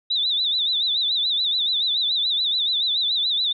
sine tone with vibrato, 3729 Hz, A#7, in tune, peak -19 dBFS, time 0.1-3.53 s, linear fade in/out 10 ms, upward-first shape sine, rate 7 Hz, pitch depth 130 cents each way, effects none

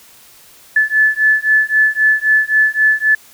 sine beating tone pair, 1733 / 1736.8 Hz, A6 / A6, -27 / -23 cents, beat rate 3.8 Hz, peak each -13 dBFS, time 0.76-3.15 s, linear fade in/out 5 ms, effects white hiss -44 dBFS RMS until 3.33 s

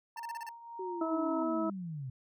sine tone with tremolo, 932.3 Hz, A#5, in tune, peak -38 dBFS, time 0.16-1.43 s, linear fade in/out 2 ms, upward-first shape triangle, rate 1.7 Hz, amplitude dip 75%
25% pulse tone bursts, 891 Hz, A5, 22 cents sharp, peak -38 dBFS, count 6, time 0.17-0.491 s, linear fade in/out 2 ms, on 26 ms, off 33 ms
sine linear sweep, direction down, 380.6 to 123.47 Hz, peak -37 dBFS, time 0.79-2.1 s, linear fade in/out 5 ms
harmonic tone, 324.2 Hz, E4, 29 cents flat, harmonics 1 / 2 / 3 / 4, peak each -32 / -36 / -43 / -38 dBFS, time 1.01-1.7 s, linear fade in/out 5 ms
effects none

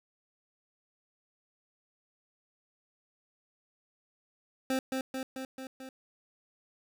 25% pulse tone with echo, 262.8 Hz, C4, 8 cents sharp, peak -24 dBFS, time 4.7-4.79 s, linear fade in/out 2 ms, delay 220 ms, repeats 5, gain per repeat -3 dB, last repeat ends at 5.89 s, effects none

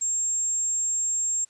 sine tone, 7500 Hz, A#8, 10 cents sharp, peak -23 dBFS, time 0.01-1.45 s, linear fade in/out 10 ms, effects white hiss -63 dBFS RMS until 1.49 s + resampled to 22050 Hz

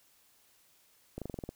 slowing click train, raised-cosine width 2 ms, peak -25 dBFS, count 8, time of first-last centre 1.18-1.491 s, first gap 37 ms, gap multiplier 1.06, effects white hiss -66 dBFS RMS until 1.55 s

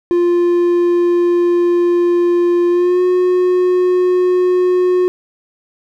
triangle tone with pitch glide, 349.2 to 363 Hz, F4 to F#4, 0 to -33 cents, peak -8 dBFS, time 0.11-5.08 s, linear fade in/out 0 ms, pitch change +67 cents, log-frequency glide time 2.7-3.02 s, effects none

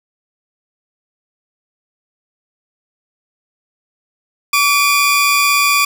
sawtooth tone pair together, 1145 / 2426 Hz, D6 / D#7, -44 / -44 cents, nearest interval octave + minor second, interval 1300 cents, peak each -10 dBFS, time 4.53-5.85 s, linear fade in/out 5 ms, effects none

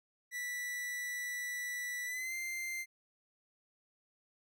45% pulse tone with pitch glide, 1962 to 2091 Hz, B6 to C7, -12 to -2 cents, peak -37 dBFS, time 0.31-2.86 s, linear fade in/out 50 ms, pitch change +110 cents, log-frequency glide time 2.05-2.34 s, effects none

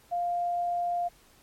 sine tone, 700 Hz, F5, 4 cents sharp, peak -26 dBFS, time 0.11-1.09 s, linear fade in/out 20 ms, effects pink hiss -59 dBFS RMS until 1.42 s + MP3 64 kbps

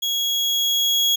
35% pulse tone with level ramp, 3322 Hz, G#7, in tune, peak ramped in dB -19 to -14 dBFS, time 0.02-1.16 s, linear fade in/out 10 ms, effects none

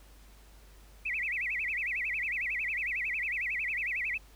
sine tone with vibrato, 2254 Hz, C#7, 28 cents sharp, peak -30 dBFS, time 1.05-4.18 s, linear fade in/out 10 ms, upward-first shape sine, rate 11 Hz, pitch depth 280 cents each way, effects added 50 Hz sine -53 dBFS peak until 4.35 s + pink hiss -60 dBFS RMS until 4.35 s

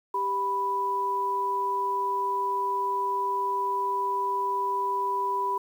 sine tone pair together, 394.6 / 987.8 Hz, G4 / B5, +11 / 0 cents, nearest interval octave + major third, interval 1589 cents, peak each -33 / -25 dBFS, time 0.14-5.58 s, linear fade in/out 5 ms, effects 9-bit

